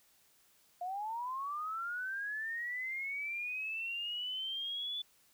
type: linear sweep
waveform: sine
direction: up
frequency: 697 to 3484 Hz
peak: -36 dBFS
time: 0.81-5.02 s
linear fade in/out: 5 ms
effects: white hiss -68 dBFS RMS until 5.33 s